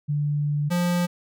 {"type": "tone pair in turn", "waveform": ["sine", "square"], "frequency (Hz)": [146.83, 175.78], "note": ["D3", "F3"], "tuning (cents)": [0, 12], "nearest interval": "minor third", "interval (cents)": 312, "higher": "second", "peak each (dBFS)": -21, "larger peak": "neither", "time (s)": [[0.08, 0.7], [0.7, 1.07]], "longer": "first", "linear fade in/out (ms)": 20, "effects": []}